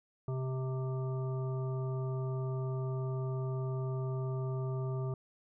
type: harmonic tone with a mistuned harmonic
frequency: 130.81 Hz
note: C3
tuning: in tune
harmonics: 1 / 3 / 5 / 7 / 9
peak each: -33 / -41 / -47 / -53 / -50 dBFS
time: 0.28-5.14 s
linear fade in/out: 2 ms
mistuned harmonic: 5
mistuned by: -15 cents
effects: none